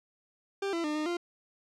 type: tone with pitch steps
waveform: 40% pulse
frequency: 394.9 / 336 / 301.4 / 305.6 / 347.2 Hz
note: G4 / E4 / D4 / D#4 / F4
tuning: +13 / +33 / +45 / -31 / -10 cents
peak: -29 dBFS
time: 0.62-1.17 s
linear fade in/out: 5 ms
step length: 110 ms
effects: low-pass 6000 Hz 12 dB/octave